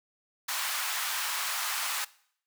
pink high-pass noise, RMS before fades -32 dBFS, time 0.48-2.05 s, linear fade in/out 10 ms, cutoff 950 Hz, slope 24 dB/octave, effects noise-tail reverb RT60 0.6 s tail -20 dB re dry

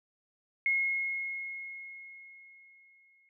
sine tone with exponential decay, 2162 Hz, C#7, 44 cents flat, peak -24 dBFS, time 0.66-3.29 s, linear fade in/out 1 ms, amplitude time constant 570 ms, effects none

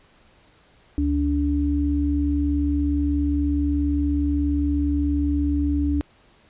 sine tone pair together, 72.3 / 289.2 Hz, D2 / D4, -27 / -27 cents, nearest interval 2 octaves, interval 2400 cents, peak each -22 / -21 dBFS, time 0.98-6.01 s, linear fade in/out 0 ms, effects pink hiss -56 dBFS RMS until 6.49 s + resampled to 8000 Hz

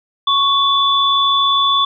sine tone pair together, 1108.7 / 3467 Hz, C#6 / A7, 0 / -26 cents, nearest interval octave + minor sixth, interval 1974 cents, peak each -14 dBFS, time 0.27-1.85 s, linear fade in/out 5 ms, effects none

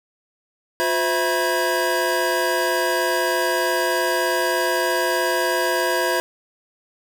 square tone cluster, 357.4 / 514 / 660 / 969 / 1638 Hz, F4 / C5 / E5 / B5 / G#6, +40 / -31 / +2 / -33 / -24 cents, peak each -26 dBFS, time 0.8-6.2 s, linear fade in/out 0 ms, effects none

